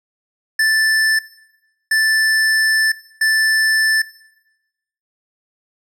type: tone bursts at uneven times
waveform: square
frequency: 1760 Hz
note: A6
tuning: in tune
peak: -13 dBFS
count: 3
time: 0.59-1.19 / 1.91-2.92 / 3.21-4.02 s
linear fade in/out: 5 ms
effects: noise-tail reverb RT60 1.0 s tail -20 dB re dry + low-pass 12000 Hz 12 dB/octave